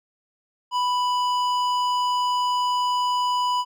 triangle tone with hard clipping, 990 Hz, B5, 4 cents sharp, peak -22 dBFS, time 0.71-3.65 s, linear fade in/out 50 ms, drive 15 dB, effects none

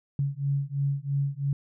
sine beating tone pair, 138.59 / 141.59 Hz, C#3 / C#3, 0 / +37 cents, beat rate 3 Hz, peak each -28 dBFS, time 0.19-1.53 s, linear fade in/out 2 ms, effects none

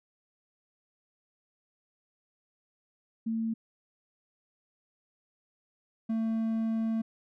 sine / triangle tone pair in turn, 225 / 224 Hz, A3 / A3, +39 / +31 cents, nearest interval unison, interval 8 cents, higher first, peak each -28 / -25 dBFS, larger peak second, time 3.26-3.54 / 6.09-7.02 s, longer second, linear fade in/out 10 ms, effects none

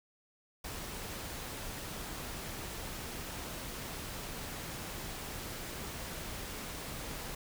pink noise, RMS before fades -42 dBFS, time 0.64-7.35 s, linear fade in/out 5 ms, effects none

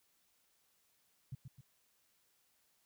sine tone with echo, 130.81 Hz, C3, in tune, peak -40 dBFS, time 1.32-1.35 s, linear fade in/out 5 ms, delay 130 ms, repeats 2, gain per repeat -6 dB, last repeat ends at 1.61 s, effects white hiss -75 dBFS RMS until 2.85 s

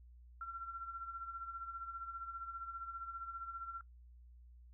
sine tone with tremolo, 1360 Hz, F6, 46 cents flat, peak -40 dBFS, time 0.41-3.81 s, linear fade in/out 2 ms, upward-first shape sine, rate 15 Hz, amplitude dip 60%, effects noise-tail reverb RT60 0.1 s tail -21 dB re dry + added 60 Hz sine -56 dBFS peak until 4.73 s

